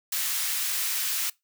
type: high-pass noise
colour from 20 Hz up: white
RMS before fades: -28 dBFS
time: 0.12-1.3 s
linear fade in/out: 5 ms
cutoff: 1500 Hz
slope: 12 dB/octave
effects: noise-tail reverb RT60 0.2 s tail -23 dB re dry